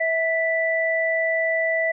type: tone pair together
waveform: sine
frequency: 652.4 / 1975.5 Hz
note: E5 / B6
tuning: -18 / 0 cents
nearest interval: octave + perfect fifth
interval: 1918 cents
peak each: -22 dBFS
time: 0-1.92 s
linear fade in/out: 10 ms
effects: none